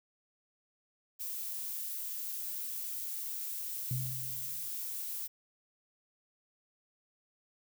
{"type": "noise", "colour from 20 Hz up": "violet", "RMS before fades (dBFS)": -39, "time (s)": [1.19, 5.28], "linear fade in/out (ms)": 20}
{"type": "tone with exponential decay", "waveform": "sine", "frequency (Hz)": 127.9, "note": "C3", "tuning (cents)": -39, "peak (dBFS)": -30, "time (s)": [3.91, 4.74], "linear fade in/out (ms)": 2, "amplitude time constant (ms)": 180}
{"effects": []}